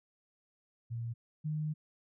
sine tone pair in turn, 116.54 / 153.22 Hz, A#2 / D#3, 0 / -26 cents, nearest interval perfect fourth, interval 474 cents, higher second, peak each -35 / -32 dBFS, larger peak second, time 0.9-1.14 / 1.44-1.74 s, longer second, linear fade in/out 20 ms, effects none

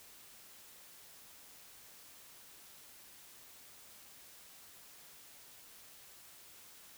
silence, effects white hiss -57 dBFS RMS until 6.97 s

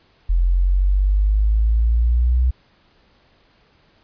sine exponential sweep, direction up, 42.67 to 63.2 Hz, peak -13 dBFS, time 0.29-2.51 s, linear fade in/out 10 ms, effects pink hiss -57 dBFS RMS until 4.03 s + resampled to 11025 Hz

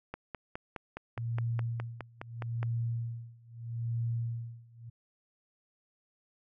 click train, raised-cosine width 0.5 ms, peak -23 dBFS, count 13, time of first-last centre 0.14-2.63 s, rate 4.82 Hz
sine tone with tremolo, 116.54 Hz, A#2, in tune, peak -29 dBFS, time 1.17-4.9 s, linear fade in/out 10 ms, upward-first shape sine, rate 0.78 Hz, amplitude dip 95%
effects none

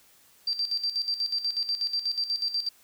sine tone with tremolo, 4699 Hz, D8, in tune, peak -24 dBFS, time 0.47-2.69 s, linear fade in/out 5 ms, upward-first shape square, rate 8.2 Hz, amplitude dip 70%, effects white hiss -59 dBFS RMS until 2.83 s

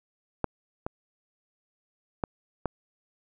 clicks, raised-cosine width 1 ms, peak -11 / -17 / -13 / -13 dBFS, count 4, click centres 0.443 / 0.865 / 2.238 / 2.657 s, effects none

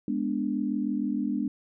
sine chord, G# diminished, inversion none, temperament equal, 207.7 / 246.9 / 293.7 Hz, G#3 / B3 / D4, 0 / 0 / 0 cents, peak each -30 dBFS, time 0.08-1.48 s, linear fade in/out 2 ms, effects none

